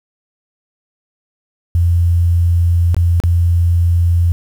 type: tone with dropouts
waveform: sine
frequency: 86 Hz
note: F2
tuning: 26 cents flat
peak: -9 dBFS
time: 1.75-4.32 s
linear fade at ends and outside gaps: 0 ms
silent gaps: 2.945-2.966 / 3.201-3.237 s
effects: 7-bit